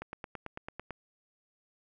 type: click train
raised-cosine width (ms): 0.5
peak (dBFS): -24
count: 9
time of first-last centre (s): 0.02-0.907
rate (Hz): 9.02
effects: none